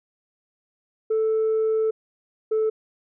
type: tone pair in turn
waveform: sine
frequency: 440 / 437.2 Hz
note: A4 / A4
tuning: 0 / -11 cents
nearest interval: unison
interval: 11 cents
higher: first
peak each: -17 dBFS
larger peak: neither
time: 1.1-1.91 / 2.51-2.7 s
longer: first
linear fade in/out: 10 ms
effects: tanh soft clip ceiling -17 dBFS